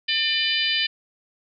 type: harmonic tone with a mistuned harmonic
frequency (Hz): 599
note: D5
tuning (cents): +34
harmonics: 3 / 4 / 5 / 6 / 7 / 8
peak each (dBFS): -28 / -27 / -24 / -28 / -30 / -29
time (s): 0.08-0.87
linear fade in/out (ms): 10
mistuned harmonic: 7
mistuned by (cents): -54
effects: none